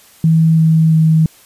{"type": "tone with pitch steps", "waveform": "sine", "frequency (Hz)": [161.6, 160.39, 159.19], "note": ["E3", "E3", "D#3"], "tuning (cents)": [-34, -47, 40], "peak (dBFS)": -7, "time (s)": [0.24, 1.26], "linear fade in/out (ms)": 2, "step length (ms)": 340, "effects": ["white hiss -45 dBFS RMS until 1.45 s", "resampled to 32000 Hz"]}